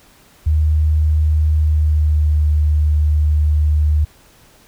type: tone with pitch glide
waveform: sine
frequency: 77 to 75.55 Hz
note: D#2 to D2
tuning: -17 to +50 cents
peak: -11 dBFS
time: 0.46-4.05 s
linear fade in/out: 10 ms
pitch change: -33 cents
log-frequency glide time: 1.57-2.41 s
effects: pink hiss -49 dBFS RMS until 4.67 s